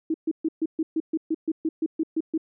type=tone bursts; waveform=sine; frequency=320 Hz; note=D#4; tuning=49 cents sharp; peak=-21 dBFS; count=14; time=0.1-2.378 s; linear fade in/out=5 ms; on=42 ms; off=130 ms; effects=none